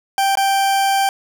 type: tone with dropouts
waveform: 40% pulse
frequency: 784 Hz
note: G5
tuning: in tune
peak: -13 dBFS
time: 0.18-1.09 s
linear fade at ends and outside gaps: 1 ms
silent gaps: 0.354-0.372 s
effects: none